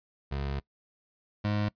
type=tone pair in turn; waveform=25% pulse; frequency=69.6 / 104.28 Hz; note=C#2 / G#2; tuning=+8 / +8 cents; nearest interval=perfect fifth; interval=700 cents; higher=second; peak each=-27 / -23 dBFS; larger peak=second; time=0.31-0.6 / 1.44-1.69 s; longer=first; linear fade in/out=10 ms; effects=noise-tail reverb RT60 0.1 s tail -22 dB re dry + resampled to 11025 Hz